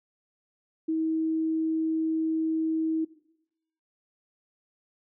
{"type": "tone", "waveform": "sine", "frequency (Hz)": 320, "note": "D#4", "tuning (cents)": 49, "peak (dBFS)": -24, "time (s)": [0.88, 3.05], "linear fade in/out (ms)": 10, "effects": ["noise-tail reverb RT60 0.8 s tail -18 dB re dry"]}